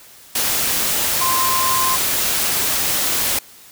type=tone in noise; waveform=sine; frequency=1044 Hz; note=C6; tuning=4 cents flat; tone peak=-18 dBFS; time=1.21-1.96 s; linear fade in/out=5 ms; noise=white; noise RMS=-19 dBFS; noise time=0.35-3.39 s; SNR=-2 dB; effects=white hiss -44 dBFS RMS until 3.71 s